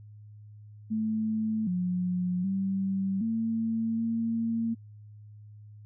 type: tone with pitch steps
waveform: sine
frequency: 218.7 / 180.2 / 193.3 / 225.6 / 228.3 Hz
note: A3 / F#3 / G3 / A3 / A#3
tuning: -10 / -45 / -24 / +44 / -36 cents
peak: -26 dBFS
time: 0.9-4.75 s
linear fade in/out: 20 ms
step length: 770 ms
effects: added 105 Hz sine -46 dBFS peak until 5.85 s